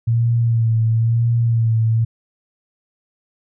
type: tone with vibrato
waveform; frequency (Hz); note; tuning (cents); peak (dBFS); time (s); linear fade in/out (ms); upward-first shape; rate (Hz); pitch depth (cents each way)
sine; 114.9; A#2; -25; -13; 0.07-2.05; 10; sine; 1; 39
effects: none